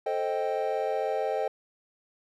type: chord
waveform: triangle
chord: A half-diminished seventh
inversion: none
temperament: equal with one note detuned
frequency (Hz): 440 / 526.3 / 622.3 / 784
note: A4 / C5 / Eb5 / G5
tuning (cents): 0 / +10 / 0 / 0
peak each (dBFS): -30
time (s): 0.06-1.48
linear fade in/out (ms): 5
effects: none